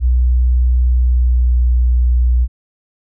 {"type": "tone with pitch glide", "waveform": "sine", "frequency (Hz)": [61.74, 60.96], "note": ["B1", "B1"], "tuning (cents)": [0, -22], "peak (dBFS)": -9, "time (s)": [0, 2.48], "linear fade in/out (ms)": 50, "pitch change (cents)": -22, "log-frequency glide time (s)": [0.93, 1.57], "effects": []}